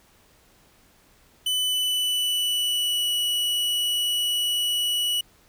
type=tone with pitch glide; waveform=45% pulse; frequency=3000 to 2938 Hz; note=F#7 to F#7; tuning=+23 to -13 cents; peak=-22 dBFS; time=1.46-5.21 s; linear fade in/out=5 ms; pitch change=-36 cents; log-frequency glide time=1.68-3.13 s; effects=pink hiss -58 dBFS RMS until 5.48 s